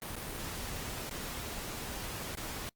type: noise with dropouts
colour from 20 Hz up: pink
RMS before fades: -40 dBFS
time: 0.02-2.69 s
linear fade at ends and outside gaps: 0 ms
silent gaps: 0.156-0.165 / 1.095-1.111 / 2.352-2.372 s
effects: noise-tail reverb RT60 0.1 s tail -25 dB re dry + Opus 32 kbps